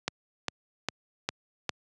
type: click train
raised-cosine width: 0.2 ms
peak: -10 dBFS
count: 5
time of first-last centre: 0.08-1.693 s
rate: 2.48 Hz
effects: high-pass 100 Hz 12 dB/octave + resampled to 22050 Hz